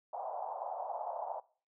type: band-pass noise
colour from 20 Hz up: pink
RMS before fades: -40 dBFS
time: 0.13-1.4 s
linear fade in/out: 5 ms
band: 630 to 910 Hz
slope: 48 dB/octave
effects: noise-tail reverb RT60 0.4 s tail -20 dB re dry

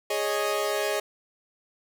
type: chord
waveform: sawtooth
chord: Ab suspended fourth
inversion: none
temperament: equal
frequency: 415.3 / 554.4 / 622.3 Hz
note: Ab4 / Db5 / Eb5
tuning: 0 / 0 / 0 cents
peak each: -25 / -27 / -25 dBFS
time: 0.1-1 s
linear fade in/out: 5 ms
effects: none

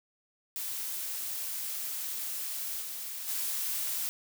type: noise with level steps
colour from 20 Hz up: blue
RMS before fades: -36 / -39 / -33 dBFS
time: 0.56-4.09 s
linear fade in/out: 0 ms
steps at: 2.81 / 3.27 s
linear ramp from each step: 20 ms
effects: none

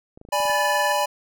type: clicks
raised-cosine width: 2 ms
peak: -30 dBFS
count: 7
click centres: 0.175 / 0.214 / 0.251 / 0.288 / 0.402 / 0.454 / 0.498 s
type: chord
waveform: square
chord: G# diminished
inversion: second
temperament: equal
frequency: 587.3 / 830.6 / 987.8 Hz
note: D5 / G#5 / B5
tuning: 0 / 0 / 0 cents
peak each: -25 dBFS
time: 0.32-1.06 s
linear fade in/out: 10 ms
type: tone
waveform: sine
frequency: 1742 Hz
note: A6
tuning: 18 cents flat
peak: -25 dBFS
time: 0.47-0.93 s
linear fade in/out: 10 ms
effects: none

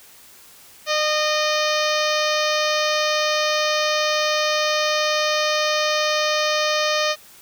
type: harmonic tone with a mistuned harmonic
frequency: 613 Hz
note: D#5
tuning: 26 cents flat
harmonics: 1 / 2 / 3 / 4 / 5 / 6 / 7 / 8 / 9 / 10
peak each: -22 / -25 / -27 / -28 / -29 / -30 / -30 / -31 / -32 / -32 dBFS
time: 0.86-7.16 s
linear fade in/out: 50 ms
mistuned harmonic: 1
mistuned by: -17 cents
effects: white hiss -47 dBFS RMS until 7.41 s

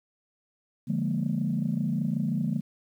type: chord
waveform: sine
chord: Bb dominant seventh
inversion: first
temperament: equal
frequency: 146.83 / 174.61 / 207.7 / 233.1 Hz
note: D3 / F3 / Ab3 / Bb3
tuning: 0 / 0 / 0 / 0 cents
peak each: -30 dBFS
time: 0.87-2.61 s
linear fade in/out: 20 ms
effects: tanh soft clip ceiling -17 dBFS + 10-bit

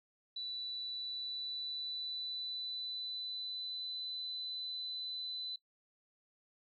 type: tone with pitch glide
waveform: sine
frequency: 3963 to 4009 Hz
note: B7 to B7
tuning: +5 to +25 cents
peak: -39 dBFS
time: 0.36-5.56 s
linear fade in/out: 5 ms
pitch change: +20 cents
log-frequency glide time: 0.94-4.01 s
effects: noise-tail reverb RT60 0.1 s tail -19 dB re dry

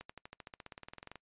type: accelerating click train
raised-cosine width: 0.3 ms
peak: -30 dBFS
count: 20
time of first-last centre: 0.01-1.157 s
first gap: 85 ms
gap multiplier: 0.96
effects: noise-tail reverb RT60 0.1 s tail -24 dB re dry + resampled to 8000 Hz

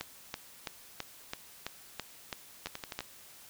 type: two click trains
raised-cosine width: 0.2 ms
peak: -18 / -21 dBFS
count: 10 / 5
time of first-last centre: 0.01-2.99 / 2.67-3.006 s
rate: 3.02 / 11.9 Hz
effects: white hiss -54 dBFS RMS until 3.49 s

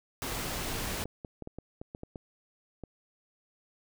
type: noise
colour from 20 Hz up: pink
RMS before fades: -35 dBFS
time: 0.22-1.04 s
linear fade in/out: 0 ms
type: clicks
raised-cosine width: 2 ms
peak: -27 dBFS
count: 11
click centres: 0.793 / 1.056 / 1.248 / 1.423 / 1.474 / 1.586 / 1.815 / 1.949 / 2.034 / 2.158 / 2.837 s
effects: none

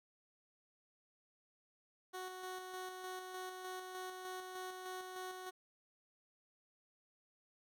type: tone with tremolo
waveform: 15% pulse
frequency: 370 Hz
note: F#4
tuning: in tune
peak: -37 dBFS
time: 2.13-5.51 s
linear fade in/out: 20 ms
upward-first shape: square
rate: 3.3 Hz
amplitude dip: 35%
effects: none

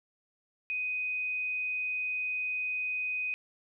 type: tone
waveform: sine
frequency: 2500 Hz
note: D#7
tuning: 8 cents sharp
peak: -30 dBFS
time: 0.7-3.34 s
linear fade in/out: 0 ms
effects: none

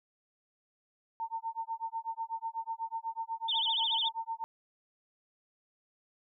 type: tone with tremolo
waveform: sine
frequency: 906 Hz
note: A#5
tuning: 50 cents flat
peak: -31 dBFS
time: 1.2-4.44 s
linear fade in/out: 0 ms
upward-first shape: sine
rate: 8.1 Hz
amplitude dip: 100%
type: tone with vibrato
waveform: sine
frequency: 3302 Hz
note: G#7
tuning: 11 cents flat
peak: -28 dBFS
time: 3.48-4.09 s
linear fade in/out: 10 ms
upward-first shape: sine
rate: 14 Hz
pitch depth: 180 cents each way
effects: none

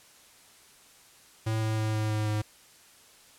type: tone with pitch steps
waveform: square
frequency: 110.5 / 109.67 / 108.85 / 108.04 / 107.23 / 106.43 Hz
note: A2 / A2 / A2 / A2 / A2 / G#2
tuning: +8 / -5 / -18 / -31 / -44 / +43 cents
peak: -27 dBFS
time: 1.46-2.42 s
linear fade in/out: 10 ms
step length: 160 ms
effects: white hiss -56 dBFS RMS until 3.38 s + low-pass 11000 Hz 12 dB/octave

